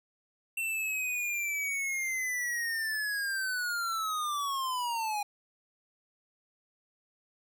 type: linear sweep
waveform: square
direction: down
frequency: 2705 to 813 Hz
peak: -31 dBFS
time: 0.57-5.23 s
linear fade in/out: 5 ms
effects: none